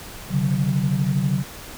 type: tone cluster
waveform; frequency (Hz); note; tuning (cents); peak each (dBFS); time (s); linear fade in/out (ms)
sine; 134.3 / 146.7 / 186.7; C3 / D3 / F#3; +46 / -2 / +16; -22; 0.29-1.44; 50
effects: tanh soft clip ceiling -9 dBFS + pink hiss -38 dBFS RMS until 1.77 s